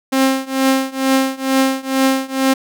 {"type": "tone with tremolo", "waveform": "sawtooth", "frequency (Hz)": 266.1, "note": "C4", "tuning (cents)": 29, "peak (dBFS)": -6, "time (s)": [0.12, 2.54], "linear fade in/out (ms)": 10, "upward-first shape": "triangle", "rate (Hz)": 2.2, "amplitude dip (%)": 95, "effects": []}